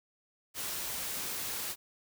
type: noise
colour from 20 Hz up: white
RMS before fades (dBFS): -37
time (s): 0.54-1.76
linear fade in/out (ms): 50
effects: none